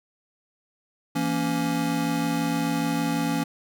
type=chord; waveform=square; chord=A# diminished; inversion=second; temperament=just; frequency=167.82 / 233.1 / 279.7 Hz; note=E3 / A#3 / C#4; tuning=+31 / 0 / +16 cents; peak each=-29 / -30 / -27 dBFS; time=1.15-3.44 s; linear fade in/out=10 ms; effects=none